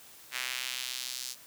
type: tone with high-pass filter sweep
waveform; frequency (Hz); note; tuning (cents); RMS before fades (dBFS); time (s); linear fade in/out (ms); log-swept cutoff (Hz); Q
sawtooth; 127.1; C3; -50; -37; 0.31-1.36; 50; 2000 to 5300; 1.4
effects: white hiss -53 dBFS RMS until 1.46 s + high-pass 60 Hz 12 dB/octave